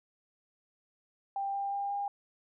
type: tone with pitch steps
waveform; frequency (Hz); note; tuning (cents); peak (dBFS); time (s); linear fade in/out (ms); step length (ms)
sine; 791 / 796 / 801.1 / 806.2; G5 / G5 / G5 / G5; +15 / +26 / +37 / +48; -31; 1.36-2.08; 2; 180
effects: none